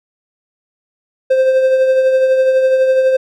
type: tone with tremolo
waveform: triangle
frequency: 523 Hz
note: C5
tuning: 1 cent flat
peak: -5 dBFS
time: 1.3-3.17 s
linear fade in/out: 10 ms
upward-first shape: triangle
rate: 12 Hz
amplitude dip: 45%
effects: none